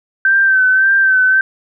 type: tone with vibrato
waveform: sine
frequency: 1548 Hz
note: G6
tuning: 22 cents flat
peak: -8 dBFS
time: 0.25-1.41 s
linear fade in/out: 2 ms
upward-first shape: sine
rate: 1.8 Hz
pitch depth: 40 cents each way
effects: none